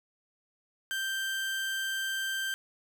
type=tone; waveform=30% pulse; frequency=1568 Hz; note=G6; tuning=in tune; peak=-28 dBFS; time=0.91-2.54 s; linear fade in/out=0 ms; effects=none